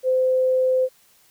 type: tone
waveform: sine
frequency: 515 Hz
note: C5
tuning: 28 cents flat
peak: -16 dBFS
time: 0.03-0.89 s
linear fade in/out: 50 ms
effects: white hiss -57 dBFS RMS until 1.3 s